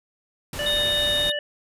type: noise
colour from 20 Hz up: pink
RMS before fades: -33 dBFS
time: 0.53-1.3 s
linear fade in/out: 2 ms
type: harmonic tone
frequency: 587.3 Hz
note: D5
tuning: in tune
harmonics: 1 / 3 / 5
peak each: -28 / -30 / -29 dBFS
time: 0.59-1.39 s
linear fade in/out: 2 ms
type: tone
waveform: triangle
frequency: 3699 Hz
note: A#7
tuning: 14 cents flat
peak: -20 dBFS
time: 0.66-1.32 s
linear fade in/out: 5 ms
effects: resampled to 32000 Hz